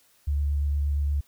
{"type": "tone with vibrato", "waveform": "sine", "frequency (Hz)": 72, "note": "D2", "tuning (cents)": -34, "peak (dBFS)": -22, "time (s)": [0.27, 1.21], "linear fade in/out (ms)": 10, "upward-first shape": "square", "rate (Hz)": 8.6, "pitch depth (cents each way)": 12, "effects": ["white hiss -62 dBFS RMS until 1.27 s"]}